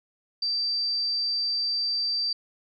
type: tone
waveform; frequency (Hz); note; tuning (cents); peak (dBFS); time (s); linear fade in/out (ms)
sine; 4671; D8; -10; -24; 0.42-2.33; 5
effects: none